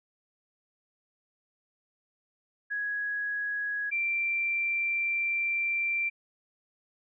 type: tone pair in turn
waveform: sine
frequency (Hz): 1666 / 2356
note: G#6 / D7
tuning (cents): +5 / +5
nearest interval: tritone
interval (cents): 600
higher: second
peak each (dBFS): -29 / -26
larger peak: second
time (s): 2.7-3.91 / 3.91-6.1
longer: second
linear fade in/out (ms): 20
effects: none